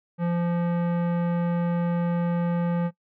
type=tone with tanh clipping; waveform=sine; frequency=172.5 Hz; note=F3; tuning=21 cents flat; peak=-24 dBFS; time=0.18-2.91 s; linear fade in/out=50 ms; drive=17 dB; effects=noise-tail reverb RT60 0.1 s tail -19 dB re dry